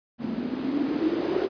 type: noise with low-pass filter sweep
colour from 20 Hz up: violet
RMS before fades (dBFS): -27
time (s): 0.18-1.49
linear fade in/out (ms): 50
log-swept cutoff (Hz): 220 to 380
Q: 9.8
effects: resampled to 11025 Hz